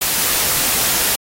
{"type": "noise", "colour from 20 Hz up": "white", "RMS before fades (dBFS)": -17, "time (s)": [0.01, 1.16], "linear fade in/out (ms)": 10, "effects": ["AAC 48 kbps"]}